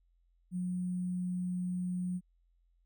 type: tone with sample-and-hold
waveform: sine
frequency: 180.3 Hz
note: F#3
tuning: 45 cents flat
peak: -32 dBFS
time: 0.51-2.21 s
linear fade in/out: 50 ms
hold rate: 8820 Hz
effects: added 43 Hz sine -67 dBFS peak until 2.85 s